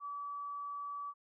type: tone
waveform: sine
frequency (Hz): 1148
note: D6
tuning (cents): -40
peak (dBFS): -39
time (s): 0-1.14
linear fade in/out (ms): 50
effects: none